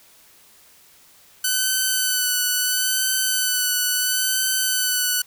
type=tone with vibrato; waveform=5% pulse; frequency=1504 Hz; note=F#6; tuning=28 cents sharp; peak=-8 dBFS; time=1.44-5.22 s; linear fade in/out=5 ms; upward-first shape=sine; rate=0.74 Hz; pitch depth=24 cents each way; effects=white hiss -52 dBFS RMS until 5.26 s